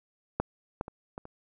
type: clicks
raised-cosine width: 1 ms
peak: -12 / -17 / -26 / -24 / -30 dBFS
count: 5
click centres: 0.4 / 0.811 / 0.881 / 1.179 / 1.254 s
effects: none